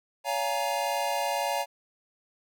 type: chord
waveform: square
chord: Bb minor seventh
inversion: first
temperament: equal with one note detuned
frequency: 567 / 698.5 / 830.6 / 932.3 Hz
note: Db5 / F5 / Ab5 / Bb5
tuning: +39 / 0 / 0 / 0 cents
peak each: -33 dBFS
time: 0.24-1.66 s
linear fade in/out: 50 ms
effects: none